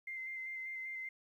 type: tone with vibrato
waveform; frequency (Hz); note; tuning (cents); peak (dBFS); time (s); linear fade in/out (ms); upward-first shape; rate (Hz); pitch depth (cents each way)
sine; 2081; C7; -10; -40; 0.07-1.09; 5; square; 5.1; 15
effects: 12-bit